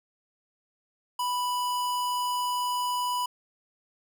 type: tone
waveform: square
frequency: 987.8 Hz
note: B5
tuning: in tune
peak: -27 dBFS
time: 1.19-3.26 s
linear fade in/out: 5 ms
effects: none